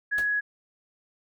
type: tone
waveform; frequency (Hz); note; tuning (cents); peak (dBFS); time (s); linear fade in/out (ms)
sine; 1675; G#6; +14; -23; 0.11-0.41; 20
type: noise with exponential decay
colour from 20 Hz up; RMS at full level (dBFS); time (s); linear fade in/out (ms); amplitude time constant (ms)
pink; -34; 0.18-0.3; 1; 24
effects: none